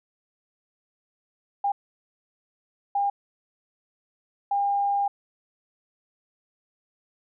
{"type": "tone bursts at uneven times", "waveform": "sine", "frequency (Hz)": 804, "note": "G5", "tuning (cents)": 44, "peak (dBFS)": -21, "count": 3, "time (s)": [[1.64, 1.72], [2.95, 3.1], [4.51, 5.08]], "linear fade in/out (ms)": 5, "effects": []}